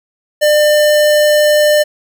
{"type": "tone", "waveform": "square", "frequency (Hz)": 599, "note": "D5", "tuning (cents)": 34, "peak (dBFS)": -8, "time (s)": [0.41, 1.84], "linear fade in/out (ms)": 20, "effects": []}